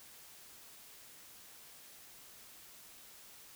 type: silence
effects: white hiss -56 dBFS RMS until 3.55 s